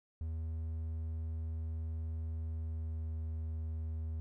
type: tone with pitch glide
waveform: triangle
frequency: 80.3 to 79.7 Hz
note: E2 to D#2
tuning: -45 to +42 cents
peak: -34 dBFS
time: 0.21-4.2 s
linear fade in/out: 0 ms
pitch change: -13 cents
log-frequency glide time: 2.45-3.15 s
effects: none